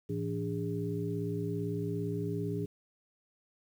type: tone cluster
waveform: sine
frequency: 110 / 167.6 / 290.5 / 408.9 Hz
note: A2 / E3 / D4 / G#4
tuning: 0 / +29 / -19 / -27 cents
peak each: -37 / -36 / -39 / -37 dBFS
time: 0.09-2.66 s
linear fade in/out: 10 ms
effects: 10-bit